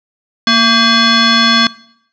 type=tone with frequency modulation; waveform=sine; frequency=1588 Hz; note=G6; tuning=22 cents sharp; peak=-7 dBFS; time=0.47-1.67 s; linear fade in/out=2 ms; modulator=910 Hz; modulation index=3.5; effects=noise-tail reverb RT60 0.7 s tail -21 dB re dry